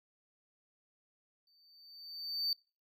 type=tone with exponential growth; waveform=triangle; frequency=4581 Hz; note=D8; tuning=44 cents flat; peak=-28 dBFS; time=1.47-2.53 s; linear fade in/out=2 ms; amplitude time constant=230 ms; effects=noise-tail reverb RT60 0.4 s tail -26 dB re dry